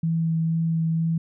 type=tone with vibrato; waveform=sine; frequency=163.4 Hz; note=E3; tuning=15 cents flat; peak=-20 dBFS; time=0.03-1.18 s; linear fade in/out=5 ms; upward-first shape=sine; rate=2.1 Hz; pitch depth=10 cents each way; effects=none